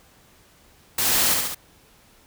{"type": "noise with echo", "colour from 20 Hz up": "white", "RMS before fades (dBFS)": -22, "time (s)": [0.98, 1.34], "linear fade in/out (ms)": 5, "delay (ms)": 69, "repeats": 3, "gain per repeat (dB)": -3, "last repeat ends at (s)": 1.547, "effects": ["pink hiss -55 dBFS RMS until 2.26 s"]}